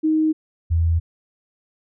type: tone pair in turn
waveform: sine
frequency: 313.1 / 82.93 Hz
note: D#4 / E2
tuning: +11 / +11 cents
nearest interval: octave + major seventh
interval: 2300 cents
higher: first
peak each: -15 dBFS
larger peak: neither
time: 0.03-0.33 / 0.7-1 s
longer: neither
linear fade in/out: 20 ms
effects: none